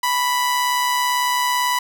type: tone with amplitude modulation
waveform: sawtooth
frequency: 987.8 Hz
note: B5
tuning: in tune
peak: -12 dBFS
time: 0.03-1.79 s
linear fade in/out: 5 ms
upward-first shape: sine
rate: 138 Hz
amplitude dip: 35%
effects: none